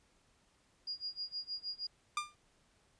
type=tone with tremolo; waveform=sine; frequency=4851 Hz; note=D#8; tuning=45 cents flat; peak=-36 dBFS; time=0.87-1.87 s; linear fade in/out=5 ms; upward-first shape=sine; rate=6.4 Hz; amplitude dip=95%
type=tone with exponential decay; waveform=sawtooth; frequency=1197 Hz; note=D6; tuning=33 cents sharp; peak=-26 dBFS; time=2.17-2.35 s; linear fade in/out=2 ms; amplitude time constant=38 ms
effects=pink hiss -71 dBFS RMS until 2.99 s + resampled to 22050 Hz